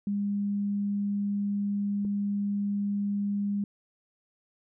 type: tone pair in turn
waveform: sine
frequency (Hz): 202.5 / 202.5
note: G#3 / G#3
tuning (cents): -43 / -43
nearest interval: unison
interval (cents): 0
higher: neither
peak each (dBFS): -26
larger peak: neither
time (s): 0.07-2.05 / 2.05-3.64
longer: first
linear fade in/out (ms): 2
effects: none